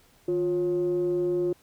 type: tone with frequency modulation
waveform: sine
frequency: 353.9 Hz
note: F4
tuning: 23 cents sharp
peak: -22 dBFS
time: 0.28-1.53 s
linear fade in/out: 5 ms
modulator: 195 Hz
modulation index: 0.4
effects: tanh soft clip ceiling -18 dBFS + pink hiss -60 dBFS RMS until 1.62 s